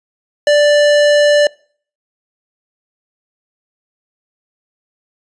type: tone with hard clipping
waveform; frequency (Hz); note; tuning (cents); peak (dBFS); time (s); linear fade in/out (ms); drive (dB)
sine; 587.3; D5; 0; -9; 0.47-1.47; 2; 17
effects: noise-tail reverb RT60 0.5 s tail -25 dB re dry + resampled to 22050 Hz